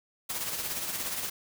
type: noise with tremolo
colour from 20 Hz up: white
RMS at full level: -32 dBFS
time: 0.29-1.3 s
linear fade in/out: 10 ms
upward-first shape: sine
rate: 17 Hz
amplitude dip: 45%
effects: none